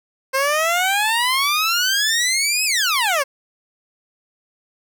15% pulse exponential two-way sweep, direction up then down, 523.3 to 2600 to 523.3 Hz, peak -10 dBFS, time 0.33-3.24 s, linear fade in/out 20 ms, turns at 2.65 s, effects none

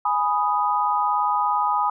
sine chord, G# minor, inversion none, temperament equal, 830.6 / 987.8 / 1244.5 Hz, G#5 / B5 / D#6, 0 / 0 / 0 cents, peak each -23 dBFS, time 0.05-1.9 s, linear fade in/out 5 ms, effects none

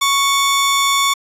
30% pulse tone pair together, 1109 / 3521 Hz, C#6 / A7, 0 / 0 cents, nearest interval octave + minor sixth, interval 2000 cents, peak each -12 / -15 dBFS, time 0.01-1.14 s, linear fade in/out 10 ms, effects resampled to 32000 Hz

